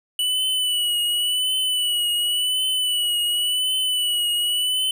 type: tone with vibrato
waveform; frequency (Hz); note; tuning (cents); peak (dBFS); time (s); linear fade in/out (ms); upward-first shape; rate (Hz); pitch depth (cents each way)
square; 2960; F#7; 0; -20; 0.19-4.91; 2; triangle; 0.91; 51
effects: none